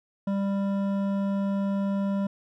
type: tone with hard clipping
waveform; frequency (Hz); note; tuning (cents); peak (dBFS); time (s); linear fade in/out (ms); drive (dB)
sine; 197.7; G3; +15; -26; 0.27-2.27; 5; 11
effects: none